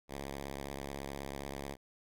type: tone with vibrato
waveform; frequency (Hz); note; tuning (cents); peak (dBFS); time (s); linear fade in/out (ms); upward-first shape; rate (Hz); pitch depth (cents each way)
5% pulse; 69.3; C#2; 0; -29; 0.08-1.77; 50; triangle; 16; 100
effects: none